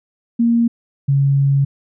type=tone pair in turn; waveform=sine; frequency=233.5 / 138.84 Hz; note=A#3 / C#3; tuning=+3 / +3 cents; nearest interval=major sixth; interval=900 cents; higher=first; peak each=-11 dBFS; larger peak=neither; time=0.39-0.68 / 1.08-1.65 s; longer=second; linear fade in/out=10 ms; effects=none